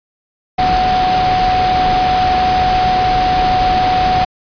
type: tone in noise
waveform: sine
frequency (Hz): 740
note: F#5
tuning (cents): 0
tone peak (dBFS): -11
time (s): 0.58-4.25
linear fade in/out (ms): 10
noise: pink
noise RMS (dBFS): -19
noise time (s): 0.58-4.25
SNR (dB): +5
effects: resampled to 11025 Hz